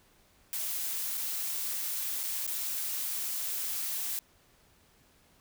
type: noise with dropouts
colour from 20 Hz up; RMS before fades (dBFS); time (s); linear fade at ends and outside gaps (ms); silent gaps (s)
blue; -34; 0.53-4.19; 0; 1.173-1.177 / 2.232-2.236 / 2.466-2.476
effects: pink hiss -64 dBFS RMS until 5.4 s